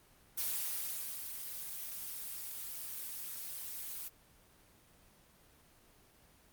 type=noise with ADSR envelope; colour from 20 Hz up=blue; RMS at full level=-35 dBFS; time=0.37-4.09 s; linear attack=18 ms; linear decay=820 ms; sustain=-8 dB; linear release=17 ms; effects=pink hiss -64 dBFS RMS until 6.52 s + Opus 24 kbps